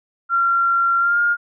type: tone with pitch glide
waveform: sine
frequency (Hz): 1374 to 1415.1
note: F6 to F6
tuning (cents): -29 to +22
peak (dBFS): -14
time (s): 0.29-1.37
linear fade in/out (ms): 50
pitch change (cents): +51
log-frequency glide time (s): 0.99-1.19
effects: none